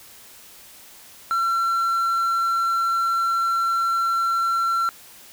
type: tone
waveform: triangle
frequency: 1356 Hz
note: E6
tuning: 49 cents sharp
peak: -17 dBFS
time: 1.31-4.89 s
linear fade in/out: 0 ms
effects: white hiss -46 dBFS RMS until 5.32 s